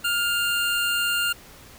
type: tone pair together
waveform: square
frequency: 1410.8 / 2794 Hz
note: F6 / F7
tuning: +17 / 0 cents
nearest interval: octave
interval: 1183 cents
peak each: -25 dBFS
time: 0.04-1.33 s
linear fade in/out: 10 ms
effects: pink hiss -47 dBFS RMS until 1.78 s